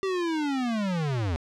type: linear sweep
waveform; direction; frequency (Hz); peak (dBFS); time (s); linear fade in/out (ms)
square; down; 391.5 to 77; -26; 0.03-1.36; 0
effects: low-pass 5000 Hz 12 dB/octave + 11-bit